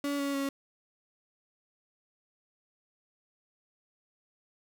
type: tone with pitch steps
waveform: 35% pulse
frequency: 284.5 / 280.3 / 276.1 Hz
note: C#4 / C#4 / C#4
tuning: +45 / +19 / -7 cents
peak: -28 dBFS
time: 0.04-0.49 s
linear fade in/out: 2 ms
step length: 150 ms
effects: none